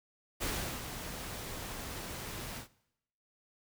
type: noise with ADSR envelope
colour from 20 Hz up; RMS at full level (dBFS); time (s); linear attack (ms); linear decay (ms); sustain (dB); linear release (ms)
pink; -34; 0.4-2.68; 24; 380; -8; 110
effects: noise-tail reverb RT60 0.8 s tail -20 dB re dry